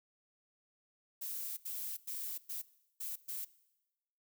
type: noise bursts at uneven times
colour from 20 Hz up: violet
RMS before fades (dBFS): -41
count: 6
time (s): 1.21-1.57 / 1.65-1.97 / 2.07-2.38 / 2.49-2.62 / 3-3.16 / 3.28-3.45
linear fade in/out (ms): 10
effects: noise-tail reverb RT60 1.0 s tail -20 dB re dry